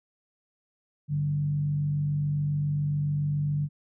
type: tone with frequency modulation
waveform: sine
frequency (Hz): 146.83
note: D3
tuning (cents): 0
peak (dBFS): -24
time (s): 1.08-3.69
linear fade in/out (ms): 50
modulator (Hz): 47.2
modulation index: 0.34
effects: none